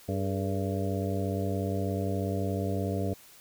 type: harmonic tone with a mistuned harmonic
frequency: 96.8 Hz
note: G2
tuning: 21 cents flat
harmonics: 1 / 2 / 3 / 4 / 5 / 6 / 7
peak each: -31 / -34 / -36 / -37 / -38 / -39 / -39 dBFS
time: 0.08-3.14 s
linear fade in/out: 10 ms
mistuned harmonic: 4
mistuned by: +110 cents
effects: white hiss -54 dBFS RMS until 3.4 s